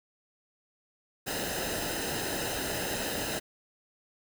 pink noise with comb filter, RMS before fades -33 dBFS, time 1.26-3.4 s, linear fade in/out 20 ms, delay 0.88 ms, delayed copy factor -0.7, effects none

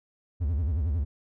triangle tone with vibrato, 77.6 Hz, D#2, 4 cents flat, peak -22 dBFS, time 0.4-1.05 s, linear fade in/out 20 ms, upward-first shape sine, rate 11 Hz, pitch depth 250 cents each way, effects none

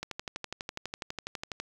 click train, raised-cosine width 0.2 ms, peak -18 dBFS, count 20, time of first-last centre 0.03-1.6 s, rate 12.1 Hz, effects 8-bit

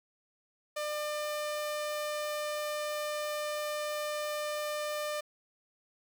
sawtooth tone, 599 Hz, D5, 34 cents sharp, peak -29 dBFS, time 0.76-5.21 s, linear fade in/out 10 ms, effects 10-bit

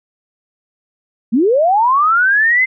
sine linear sweep, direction up, 202.7 to 2093 Hz, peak -9 dBFS, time 1.32-2.66 s, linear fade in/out 20 ms, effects none

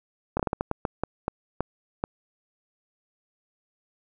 slowing click train, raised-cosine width 1 ms, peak -11 dBFS, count 12, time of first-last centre 0.37-2.039 s, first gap 25 ms, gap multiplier 1.33, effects none

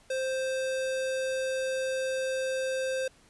square tone, 524 Hz, C5, 2 cents sharp, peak -29 dBFS, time 0.1-3.08 s, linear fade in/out 5 ms, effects pink hiss -60 dBFS RMS until 3.29 s + resampled to 24000 Hz

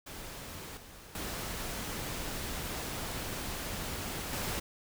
pink noise with level steps, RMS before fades -44 / -51 / -38 / -35 dBFS, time 0.06-4.6 s, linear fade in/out 10 ms, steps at 0.77 / 1.15 / 4.33 s, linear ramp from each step 2 ms, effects none

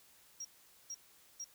triangle tone bursts, 5640 Hz, F8, 16 cents sharp, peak -39 dBFS, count 3, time 0.4-1.444 s, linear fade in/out 5 ms, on 48 ms, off 450 ms, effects tanh soft clip ceiling -35 dBFS + white hiss -64 dBFS RMS until 1.54 s

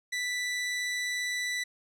sawtooth tone, 1977 Hz, B6, 1 cent sharp, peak -26 dBFS, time 0.12-1.64 s, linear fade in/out 10 ms, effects low-pass 9000 Hz 12 dB/octave

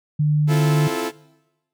sine tone, 150 Hz, D3, 37 cents sharp, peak -15 dBFS, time 0.19-0.88 s, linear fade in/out 10 ms
sawtooth chord, F major seventh, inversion second, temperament equal with one note detuned, 261.6 / 329.6 / 349.2 / 434.7 Hz, C4 / E4 / F4 / A4, 0 / 0 / 0 / -21 cents, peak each -27 / -24 / -25 / -22 dBFS, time 0.47-1.12 s, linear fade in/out 50 ms
effects noise-tail reverb RT60 1.0 s tail -21 dB re dry

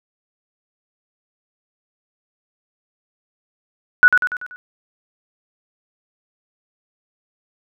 sine tone with echo, 1473 Hz, F#6, 8 cents flat, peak -4 dBFS, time 4.03-4.08 s, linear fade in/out 0 ms, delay 96 ms, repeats 5, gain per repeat -6 dB, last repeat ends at 4.56 s, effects none

